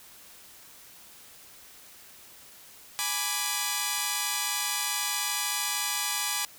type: chord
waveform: 5% pulse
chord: G# diminished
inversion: none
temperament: equal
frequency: 830.6 / 987.8 / 1174.7 Hz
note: G#5 / B5 / D6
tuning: 0 / 0 / 0 cents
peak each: -20 dBFS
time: 2.99-6.45 s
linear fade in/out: 0 ms
effects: white hiss -51 dBFS RMS until 6.58 s